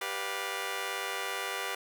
10% pulse chord, G dominant seventh, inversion none, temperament just, 392 / 490 / 588 / 705.6 Hz, G4 / B4 / D5 / F5, 0 / -14 / +2 / +18 cents, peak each -30 / -30 / -35 / -32 dBFS, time 0.01-1.75 s, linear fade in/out 5 ms, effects none

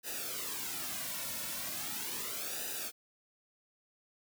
white noise with flanger, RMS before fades -39 dBFS, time 0.03-2.92 s, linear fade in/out 50 ms, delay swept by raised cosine 0.91 to 2.51 ms, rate 0.38 Hz, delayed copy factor -0.75, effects none

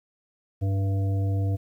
harmonic tone with a mistuned harmonic, 97 Hz, G2, 18 cents flat, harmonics 1 / 3 / 5 / 7, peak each -22 / -35 / -39 / -41 dBFS, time 0.61-1.57 s, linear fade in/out 20 ms, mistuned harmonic 1, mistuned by +42 cents, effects 10-bit

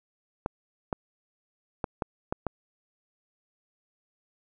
clicks, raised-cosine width 1 ms, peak -14 dBFS, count 6, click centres 0.461 / 0.928 / 1.842 / 2.022 / 2.325 / 2.467 s, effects none

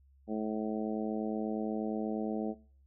harmonic tone, 108.4 Hz, A2, 25 cents flat, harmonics 2 / 3 / 4 / 5 / 6 / 7, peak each -34 / -38 / -40 / -42 / -44 / -45 dBFS, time 0.27-2.55 s, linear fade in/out 50 ms, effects noise-tail reverb RT60 0.5 s tail -22 dB re dry + added 68 Hz sine -60 dBFS peak until 2.86 s

